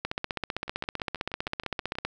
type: two click trains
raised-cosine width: 0.3 ms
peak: -24 / -13 dBFS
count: 9 / 32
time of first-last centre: 0.68-1.954 / 0.05-2.05 s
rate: 6.28 / 15.5 Hz
effects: none